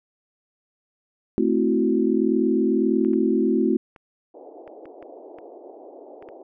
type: chord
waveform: sine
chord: F# half-diminished seventh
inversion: first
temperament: equal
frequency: 220 / 261.6 / 329.6 / 370 Hz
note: A3 / C4 / E4 / F#4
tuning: 0 / 0 / 0 / 0 cents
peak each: -23 dBFS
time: 1.38-3.77 s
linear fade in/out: 0 ms
type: clicks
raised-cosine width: 0.5 ms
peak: -31 dBFS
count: 9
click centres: 3.048 / 3.134 / 3.962 / 4.677 / 4.856 / 5.026 / 5.386 / 6.225 / 6.288 s
type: band-pass noise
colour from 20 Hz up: pink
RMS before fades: -43 dBFS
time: 4.34-6.43 s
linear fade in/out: 5 ms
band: 310 to 760 Hz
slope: 48 dB/octave
effects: none